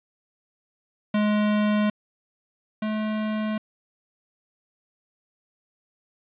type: tone pair in turn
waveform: square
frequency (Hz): 210 / 215.2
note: G#3 / A3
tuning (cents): +19 / -38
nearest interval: unison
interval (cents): 43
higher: second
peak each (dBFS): -20 / -25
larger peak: first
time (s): 1.14-1.9 / 2.82-3.58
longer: neither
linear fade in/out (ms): 5
effects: resampled to 8000 Hz + 8-bit